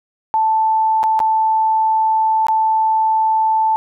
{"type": "tone with dropouts", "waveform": "sine", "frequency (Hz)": 880, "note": "A5", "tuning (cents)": 0, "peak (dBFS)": -12, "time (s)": [0.34, 3.76], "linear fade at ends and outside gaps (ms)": 0, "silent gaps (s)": [[1.031, 1.038], [1.192, 1.202], [2.468, 2.484]], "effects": []}